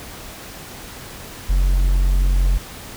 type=tone; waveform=triangle; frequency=45.52 Hz; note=F#1; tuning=28 cents flat; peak=-11 dBFS; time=1.49-2.58 s; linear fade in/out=10 ms; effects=pink hiss -36 dBFS RMS until 2.96 s

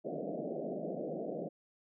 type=band-pass noise; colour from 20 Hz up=white; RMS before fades=-39 dBFS; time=0.04-1.49 s; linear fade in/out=20 ms; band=150 to 690 Hz; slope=96 dB/octave; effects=none

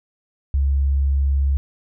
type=tone; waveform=sine; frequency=69 Hz; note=C#2; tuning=7 cents flat; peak=-15 dBFS; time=0.54-1.57 s; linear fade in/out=0 ms; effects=none

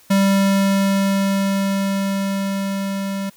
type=tone with level ramp; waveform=square; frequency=196 Hz; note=G3; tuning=in tune; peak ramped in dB=-13 to -23 dBFS; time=0.1-3.3 s; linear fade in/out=10 ms; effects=white hiss -51 dBFS RMS until 3.36 s

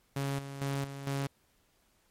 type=tone with tremolo; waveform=sawtooth; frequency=138.59 Hz; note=C#3; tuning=in tune; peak=-27 dBFS; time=0.16-1.27 s; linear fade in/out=5 ms; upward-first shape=square; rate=2.2 Hz; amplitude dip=65%; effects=pink hiss -70 dBFS RMS until 2.1 s + MP3 64 kbps

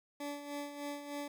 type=tone with tremolo; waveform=20% pulse; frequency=288.4 Hz; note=D4; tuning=31 cents flat; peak=-33 dBFS; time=0.2-1.28 s; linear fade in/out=5 ms; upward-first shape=sine; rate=3.3 Hz; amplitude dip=60%; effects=none

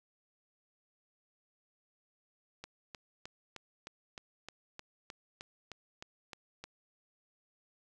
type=click train; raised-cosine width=0.2 ms; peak=-27 dBFS; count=14; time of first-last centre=2.64-6.64 s; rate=3.25 Hz; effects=none

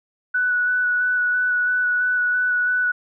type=tone with vibrato; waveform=sine; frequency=1480 Hz; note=F#6; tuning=in tune; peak=-17 dBFS; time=0.34-2.92 s; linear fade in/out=10 ms; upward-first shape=square; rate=3 Hz; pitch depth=11 cents each way; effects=none

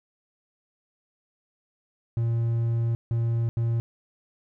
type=tone bursts at uneven times; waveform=triangle; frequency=116 Hz; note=A#2; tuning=8 cents flat; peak=-20 dBFS; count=3; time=2.17-2.95 / 3.11-3.49 / 3.57-3.8 s; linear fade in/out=0 ms; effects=none

